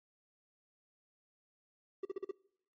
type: tone bursts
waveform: triangle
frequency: 387.5 Hz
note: G4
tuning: 20 cents flat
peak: -33 dBFS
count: 5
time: 2.03-2.312 s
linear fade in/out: 5 ms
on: 22 ms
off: 43 ms
effects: noise-tail reverb RT60 0.7 s tail -23 dB re dry + MP3 32 kbps